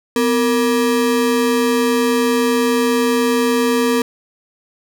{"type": "ring-modulated tone", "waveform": "square", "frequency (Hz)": 356.6, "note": "F4", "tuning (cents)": 36, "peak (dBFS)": -11, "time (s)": [0.16, 4.02], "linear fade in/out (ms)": 2, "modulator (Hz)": 105, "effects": []}